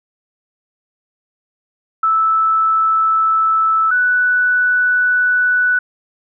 sine tone pair in turn, 1313 / 1483.9 Hz, E6 / F#6, -7 / +5 cents, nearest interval major second, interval 212 cents, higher second, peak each -11 dBFS, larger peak neither, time 2.03-3.91 / 3.91-5.79 s, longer neither, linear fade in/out 5 ms, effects none

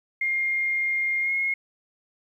sine tone with pitch glide, 2122 to 2157 Hz, C7 to C#7, +24 to -48 cents, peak -22 dBFS, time 0.21-1.54 s, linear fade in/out 5 ms, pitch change +28 cents, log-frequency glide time 1.21-1.32 s, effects 10-bit

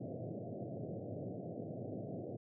pink band-pass noise, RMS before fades -44 dBFS, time 0-2.37 s, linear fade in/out 10 ms, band 100 to 700 Hz, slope 96 dB/octave, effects none

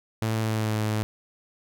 sawtooth tone with pitch glide, 110.9 to 107.87 Hz, A2 to A2, +14 to -34 cents, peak -20 dBFS, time 0.22-1.03 s, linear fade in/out 0 ms, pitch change -48 cents, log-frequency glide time 0.39-0.78 s, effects none

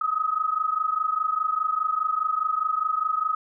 sine tone pair together, 1253 / 1277.9 Hz, D#6 / D#6, +12 / +46 cents, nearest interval unison, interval 34 cents, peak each -25 dBFS, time 0.01-3.35 s, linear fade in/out 5 ms, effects none

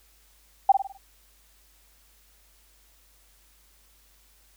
sine tone with echo, 784 Hz, G5, in tune, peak -11 dBFS, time 0.69-0.72 s, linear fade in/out 5 ms, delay 51 ms, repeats 5, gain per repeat -7 dB, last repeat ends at 0.975 s, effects added 50 Hz sine -61 dBFS peak until 4.56 s + white hiss -61 dBFS RMS until 4.56 s

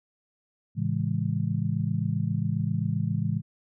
sine chord, A major seventh, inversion none, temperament just, 110 / 137.5 / 165 / 206.2 Hz, A2 / C#3 / E3 / G#3, 0 / -14 / +2 / -12 cents, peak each -29 / -30 / -29 / -32 dBFS, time 0.75-3.42 s, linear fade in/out 50 ms, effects none

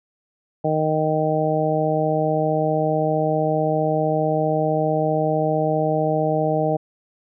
harmonic tone, 155.4 Hz, D#3, 2 cents flat, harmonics 1 / 2 / 3 / 4 / 5, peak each -24 / -26 / -24 / -22 / -25 dBFS, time 0.64-6.77 s, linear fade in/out 10 ms, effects none

